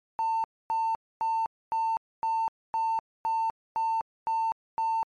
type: tone bursts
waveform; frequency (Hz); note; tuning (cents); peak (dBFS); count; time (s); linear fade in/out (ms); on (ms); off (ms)
triangle; 898; A5; +35; -21; 10; 0.19-5.03; 0; 250; 260
effects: tanh soft clip ceiling -21 dBFS + MP3 64 kbps